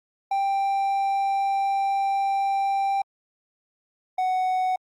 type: tone pair in turn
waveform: triangle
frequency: 787 / 743.2 Hz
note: G5 / F#5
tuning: +7 / +7 cents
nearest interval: minor second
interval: 100 cents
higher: first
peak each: -19 dBFS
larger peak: neither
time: 0.31-3.02 / 4.18-4.76 s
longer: first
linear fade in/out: 5 ms
effects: Opus 48 kbps